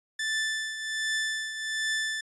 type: tone with tremolo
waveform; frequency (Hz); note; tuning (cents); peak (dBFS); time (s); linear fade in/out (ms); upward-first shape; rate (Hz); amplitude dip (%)
sawtooth; 1760; A6; 0; -22; 0.19-2.21; 5; triangle; 1.3; 65
effects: resampled to 22050 Hz